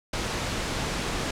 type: noise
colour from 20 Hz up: pink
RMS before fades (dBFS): -29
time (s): 0.13-1.31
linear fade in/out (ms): 5
effects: low-pass 7000 Hz 12 dB/octave